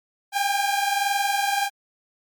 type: tone pair together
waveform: sawtooth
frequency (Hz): 793.6 / 815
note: G5 / G#5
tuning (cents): +21 / -33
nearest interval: unison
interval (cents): 46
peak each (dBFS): -19 / -21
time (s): 0.32-1.7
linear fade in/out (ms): 50
effects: MP3 96 kbps